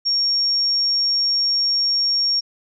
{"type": "tone", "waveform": "sine", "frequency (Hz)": 5540, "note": "F8", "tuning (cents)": -15, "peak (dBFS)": -16, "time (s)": [0.05, 2.41], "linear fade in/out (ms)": 20, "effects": []}